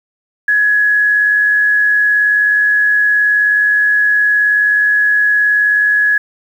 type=tone with amplitude modulation; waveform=sine; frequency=1684 Hz; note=G#6; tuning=24 cents sharp; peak=-7 dBFS; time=0.48-6.18 s; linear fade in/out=5 ms; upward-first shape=sine; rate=99.1 Hz; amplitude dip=35%; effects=7-bit